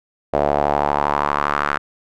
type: tone with band-pass filter sweep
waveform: sawtooth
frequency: 72.5 Hz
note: D2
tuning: 22 cents flat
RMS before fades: -19 dBFS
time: 0.33-1.78 s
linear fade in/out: 10 ms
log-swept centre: 620 to 1400 Hz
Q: 3.1
effects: none